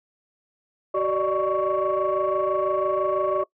sine tone cluster, 377.3 / 581 / 607 / 1116 Hz, F#4 / D5 / D#5 / C#6, +34 / -19 / -43 / +11 cents, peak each -25 dBFS, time 0.94-3.44 s, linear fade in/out 10 ms, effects noise-tail reverb RT60 0.1 s tail -21 dB re dry + tanh soft clip ceiling -14 dBFS

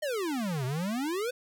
square exponential two-way sweep, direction down then up, 633 to 123.47 to 517 Hz, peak -30 dBFS, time 0.02-1.31 s, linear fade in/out 10 ms, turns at 0.65 s, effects none

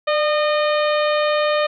harmonic tone with a mistuned harmonic, 611 Hz, D#5, 32 cents flat, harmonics 1 / 2 / 3 / 4 / 5 / 6 / 7, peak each -17 / -23 / -27 / -29 / -31 / -33 / -34 dBFS, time 0.07-1.67 s, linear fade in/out 10 ms, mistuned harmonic 1, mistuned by -40 cents, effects none

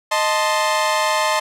sawtooth chord, A diminished, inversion second, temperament equal, 622.3 / 880 / 1046.5 Hz, Eb5 / A5 / C6, 0 / 0 / 0 cents, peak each -17 dBFS, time 0.11-1.4 s, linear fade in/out 10 ms, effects low-pass 10000 Hz 12 dB/octave

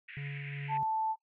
pink band-pass noise, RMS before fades -47 dBFS, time 0.08-0.78 s, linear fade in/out 10 ms, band 1800 to 2600 Hz, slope 48 dB/octave
triangle tone with tremolo, 141.5 Hz, C#3, 36 cents sharp, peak -34 dBFS, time 0.17-0.83 s, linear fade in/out 0 ms, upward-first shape triangle, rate 2.7 Hz, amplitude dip 30%
sine tone, 880 Hz, A5, in tune, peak -29 dBFS, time 0.68-1.16 s, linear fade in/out 50 ms
effects noise-tail reverb RT60 0.1 s tail -18 dB re dry

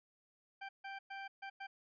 20% pulse tone bursts at uneven times, 784 Hz, G5, in tune, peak -39 dBFS, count 5, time 0.61-0.69 / 0.84-0.99 / 1.1-1.28 / 1.42-1.5 / 1.6-1.67 s, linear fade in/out 10 ms, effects resampled to 11025 Hz

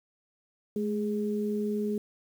sine tone pair together, 212.3 / 415.3 Hz, G#3 / G#4, +38 / 0 cents, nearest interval octave, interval 1162 cents, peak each -29 / -31 dBFS, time 0.76-1.98 s, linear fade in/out 2 ms, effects 9-bit

